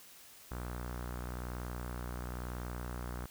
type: tone with low-pass filter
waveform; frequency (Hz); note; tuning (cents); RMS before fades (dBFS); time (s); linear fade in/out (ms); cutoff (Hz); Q
sawtooth; 61; B1; -21; -41; 0.51-3.26; 5; 1400; 2.4
effects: white hiss -56 dBFS RMS until 3.3 s